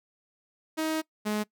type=tone pair in turn; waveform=sawtooth; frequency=315.8 / 211.3 Hz; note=D#4 / G#3; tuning=+26 / +30 cents; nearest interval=perfect fifth; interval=696 cents; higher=first; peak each=-23 dBFS; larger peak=neither; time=0.77-1.02 / 1.25-1.44 s; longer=first; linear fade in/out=20 ms; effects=noise-tail reverb RT60 0.1 s tail -22 dB re dry